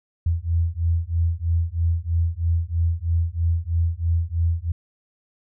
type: beating tone pair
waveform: sine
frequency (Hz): 82.41 / 85.51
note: E2 / F2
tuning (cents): 0 / -36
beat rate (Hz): 3.1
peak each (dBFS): -22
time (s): 0.26-4.72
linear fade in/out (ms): 5
effects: none